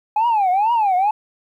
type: tone with vibrato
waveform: sine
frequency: 830.6 Hz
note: G#5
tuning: in tune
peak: -12 dBFS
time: 0.16-1.11 s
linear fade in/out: 5 ms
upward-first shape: triangle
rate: 2.2 Hz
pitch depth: 270 cents each way
effects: tanh soft clip ceiling -12 dBFS + 9-bit